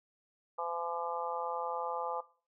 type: harmonic tone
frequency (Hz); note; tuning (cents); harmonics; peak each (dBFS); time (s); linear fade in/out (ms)
170.2; F3; -44; 3 / 4 / 5 / 6 / 7; -40 / -44 / -38 / -41 / -39; 0.58-2.21; 10
effects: noise-tail reverb RT60 0.4 s tail -19 dB re dry